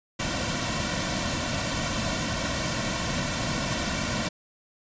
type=noise with comb filter; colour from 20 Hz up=pink; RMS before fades=-28 dBFS; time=0.19-4.29 s; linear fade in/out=10 ms; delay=2.4 ms; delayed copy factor=-0.75; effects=resampled to 16000 Hz